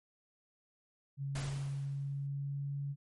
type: tone with pitch glide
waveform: sine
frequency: 138.59 to 141.01 Hz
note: C#3 to C#3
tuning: 0 to +30 cents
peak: -35 dBFS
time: 1.17-2.96 s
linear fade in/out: 50 ms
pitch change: +30 cents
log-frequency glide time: 1.67-2.77 s
type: noise with exponential decay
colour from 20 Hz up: pink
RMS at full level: -41 dBFS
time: 1.35-2.27 s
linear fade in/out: 5 ms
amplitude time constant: 200 ms
effects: MP3 48 kbps